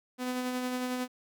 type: tone with tremolo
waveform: sawtooth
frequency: 251.4 Hz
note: B3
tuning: 31 cents sharp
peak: -26 dBFS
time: 0.18-1.08 s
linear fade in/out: 50 ms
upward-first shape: sine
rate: 11 Hz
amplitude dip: 30%
effects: none